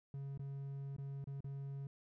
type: tone with dropouts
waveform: triangle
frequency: 138.4 Hz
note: C#3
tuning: 2 cents flat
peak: -40 dBFS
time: 0.14-1.87 s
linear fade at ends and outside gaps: 2 ms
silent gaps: 0.376-0.394 / 0.965-0.983 / 1.242-1.272 / 1.406-1.443 s
effects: none